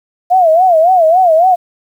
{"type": "tone with vibrato", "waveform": "sine", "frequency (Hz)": 690, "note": "F5", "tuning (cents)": -21, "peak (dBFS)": -5, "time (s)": [0.3, 1.56], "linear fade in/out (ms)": 20, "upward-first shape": "sine", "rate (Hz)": 3.6, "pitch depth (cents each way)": 160, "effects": ["7-bit"]}